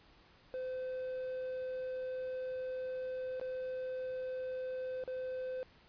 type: tone with dropouts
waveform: triangle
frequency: 513 Hz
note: C5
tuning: 34 cents flat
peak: -35 dBFS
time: 0.54-5.63 s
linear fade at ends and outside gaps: 0 ms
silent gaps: 3.398-3.413 / 5.038-5.077 s
effects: pink hiss -63 dBFS RMS until 5.88 s + resampled to 11025 Hz